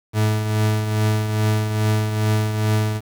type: tone with tremolo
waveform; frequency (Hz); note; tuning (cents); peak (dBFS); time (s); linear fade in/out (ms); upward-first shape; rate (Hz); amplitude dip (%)
40% pulse; 107.5; A2; -40; -14; 0.13-3.01; 50; triangle; 2.4; 55
effects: 7-bit